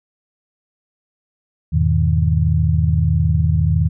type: chord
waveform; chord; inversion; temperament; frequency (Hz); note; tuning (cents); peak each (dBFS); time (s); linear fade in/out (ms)
sine; E major seventh; none; equal with one note detuned; 82.41 / 103.83 / 123.47 / 157.19; E2 / G#2 / B2 / D#3; 0 / 0 / 0 / +18; -16 / -21 / -22 / -17; 1.72-3.89; 20
effects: none